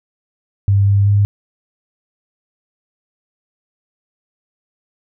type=tone with pitch steps; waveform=sine; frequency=99.5 / 100.1 / 101.6 Hz; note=G2 / G2 / G#2; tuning=+26 / +37 / -38 cents; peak=-9 dBFS; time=0.68-1.25 s; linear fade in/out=0 ms; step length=190 ms; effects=none